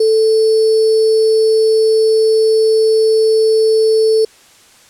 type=tone with sample-and-hold; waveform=sine; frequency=440 Hz; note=A4; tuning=in tune; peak=-8 dBFS; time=0-4.25 s; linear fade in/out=5 ms; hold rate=4900 Hz; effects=white hiss -45 dBFS RMS until 4.89 s + low-pass 9000 Hz 12 dB/octave